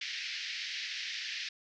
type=band-pass noise; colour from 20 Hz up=pink; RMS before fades=-39 dBFS; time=0.01-1.49 s; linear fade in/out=5 ms; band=1800 to 5500 Hz; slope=48 dB/octave; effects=none